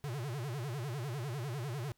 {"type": "tone with vibrato", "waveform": "square", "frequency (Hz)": 130.81, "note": "C3", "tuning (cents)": 0, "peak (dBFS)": -37, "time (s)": [0.04, 1.92], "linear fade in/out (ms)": 0, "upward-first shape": "sine", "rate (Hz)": 10, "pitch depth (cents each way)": 250, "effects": ["pink hiss -75 dBFS RMS until 1.97 s"]}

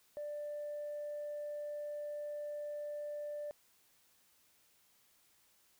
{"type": "tone", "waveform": "sine", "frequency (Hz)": 590, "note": "D5", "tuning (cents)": 8, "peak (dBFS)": -38, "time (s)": [0.17, 3.51], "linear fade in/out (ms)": 0, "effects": ["tanh soft clip ceiling -36 dBFS", "white hiss -70 dBFS RMS until 5.79 s"]}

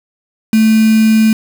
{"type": "tone with quantisation", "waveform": "sine", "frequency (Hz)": 220, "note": "A3", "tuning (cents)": 0, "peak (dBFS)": -6, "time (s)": [0.53, 1.33], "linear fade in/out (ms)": 2, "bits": 3, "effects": []}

